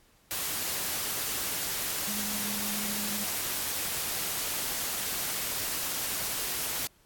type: tone in noise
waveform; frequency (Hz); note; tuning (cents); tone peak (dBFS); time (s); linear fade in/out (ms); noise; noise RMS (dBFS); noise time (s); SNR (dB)
sine; 207.7; G#3; 0; -37; 2.08-3.24; 0; white; -32; 0.31-6.87; -8
effects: pink hiss -63 dBFS RMS until 7.05 s + AAC 64 kbps

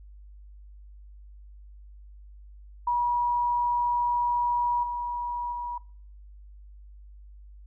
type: tone with level steps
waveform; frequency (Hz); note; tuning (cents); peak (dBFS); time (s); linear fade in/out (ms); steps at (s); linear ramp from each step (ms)
sine; 964; B5; -42; -22 / -28 / -30; 2.87-5.78; 5; 4.83 / 5.52; 5
effects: noise-tail reverb RT60 0.5 s tail -23 dB re dry + added 50 Hz sine -45 dBFS peak until 7.66 s

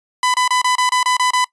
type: tone bursts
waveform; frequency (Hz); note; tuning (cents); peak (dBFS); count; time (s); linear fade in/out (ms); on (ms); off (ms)
sawtooth; 1001; B5; +23; -10; 9; 0.23-1.444; 2; 110; 28
effects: noise-tail reverb RT60 0.1 s tail -21 dB re dry + resampled to 24000 Hz

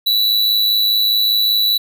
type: tone with amplitude modulation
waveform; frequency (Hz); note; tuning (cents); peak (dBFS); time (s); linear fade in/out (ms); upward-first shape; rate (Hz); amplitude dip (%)
square; 3947; B7; -2; -11; 0.06-1.78; 10; sine; 105; 45
effects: none

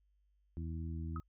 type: harmonic tone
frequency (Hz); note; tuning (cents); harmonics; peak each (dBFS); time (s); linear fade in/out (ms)
81.5; E2; -19; 1 / 2 / 3 / 4; -39 / -45 / -49 / -51; 0.57-1.2; 0
type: tone with exponential decay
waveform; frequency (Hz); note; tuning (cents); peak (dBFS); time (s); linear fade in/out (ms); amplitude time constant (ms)
sine; 1268; D#6; +32; -38; 1.16-1.23; 2; 15
effects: added 50 Hz sine -70 dBFS peak until 1.28 s

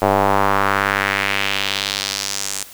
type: tone with band-pass filter sweep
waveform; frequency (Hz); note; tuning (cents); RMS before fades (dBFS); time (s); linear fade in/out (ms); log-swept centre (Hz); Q
square; 49.5; G1; +18; -19; 0.02-2.63; 0; 700 to 8000; 1.9
effects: white hiss -40 dBFS RMS until 2.73 s

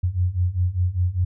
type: beating tone pair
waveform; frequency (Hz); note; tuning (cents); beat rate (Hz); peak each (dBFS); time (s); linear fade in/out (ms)
sine; 87.31 / 92.31; F2 / F#2; 0 / -4; 5; -23 / -21; 0.03-1.25; 10
effects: none

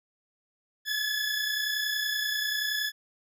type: tone pair together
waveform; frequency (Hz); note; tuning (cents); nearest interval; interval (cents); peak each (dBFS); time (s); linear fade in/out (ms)
20% pulse; 1690 / 1720.5; G#6 / A6; +30 / -39; unison; 31; -28 / -24; 0.85-2.92; 50
effects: none

